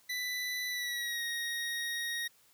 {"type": "tone with pitch glide", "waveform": "25% pulse", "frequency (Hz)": [1987, 1875.5], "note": ["B6", "A#6"], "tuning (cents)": [10, 10], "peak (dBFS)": -30, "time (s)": [0.09, 2.28], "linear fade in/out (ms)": 10, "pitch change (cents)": -100, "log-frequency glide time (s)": [0.69, 1.22], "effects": ["white hiss -65 dBFS RMS until 2.53 s"]}